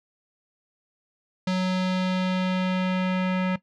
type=tone with low-pass filter sweep; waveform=square; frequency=185 Hz; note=F#3; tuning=in tune; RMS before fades=-24 dBFS; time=1.47-3.56 s; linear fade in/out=5 ms; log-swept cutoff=4500 to 2400 Hz; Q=1.7; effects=noise-tail reverb RT60 0.1 s tail -17 dB re dry